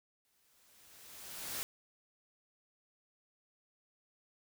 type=noise with exponential growth; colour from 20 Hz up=white; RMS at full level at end=-38 dBFS; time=0.25-1.63 s; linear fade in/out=0 ms; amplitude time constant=300 ms; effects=none